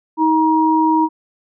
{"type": "tone pair together", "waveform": "sine", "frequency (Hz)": [316.7, 949], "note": ["D#4", "A#5"], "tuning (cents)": [31, 31], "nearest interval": "octave + perfect fifth", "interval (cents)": 1900, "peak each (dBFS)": [-14, -14], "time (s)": [0.17, 1.09], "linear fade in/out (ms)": 50, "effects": []}